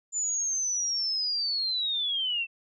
sine linear sweep, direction down, 7100 to 2649 Hz, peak -26 dBFS, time 0.12-2.47 s, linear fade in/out 50 ms, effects none

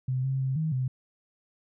sine tone with pitch steps, 129 / 133.7 / 132.4 / 158 / 128.9 Hz, C3 / C3 / C3 / D#3 / C3, -24 / +38 / +21 / +27 / -26 cents, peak -25 dBFS, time 0.08-0.88 s, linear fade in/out 5 ms, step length 160 ms, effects none

